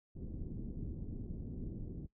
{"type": "low-pass noise", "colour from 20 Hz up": "pink", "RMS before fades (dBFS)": -43, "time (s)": [0.15, 2.07], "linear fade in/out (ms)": 20, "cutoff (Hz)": 330, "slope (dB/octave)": 24, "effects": ["noise-tail reverb RT60 0.1 s tail -17 dB re dry"]}